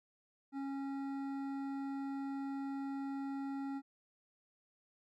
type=tone with hard clipping; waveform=sine; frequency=274.6 Hz; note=C#4; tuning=16 cents flat; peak=-40 dBFS; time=0.52-3.82 s; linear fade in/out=50 ms; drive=11 dB; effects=none